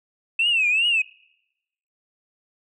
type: tone with vibrato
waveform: sine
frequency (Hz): 2637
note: E7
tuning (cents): 0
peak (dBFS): -16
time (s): 0.39-1.02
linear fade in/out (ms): 5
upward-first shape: triangle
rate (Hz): 2.6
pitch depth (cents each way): 180
effects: noise-tail reverb RT60 0.9 s tail -26 dB re dry + tanh soft clip ceiling -13 dBFS